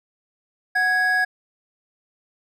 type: tone pair together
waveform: triangle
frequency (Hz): 739.4 / 1661.2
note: F#5 / G#6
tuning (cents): -1 / 0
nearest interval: octave + major second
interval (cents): 1401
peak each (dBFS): -23 / -16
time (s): 0.75-1.25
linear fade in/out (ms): 10
effects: none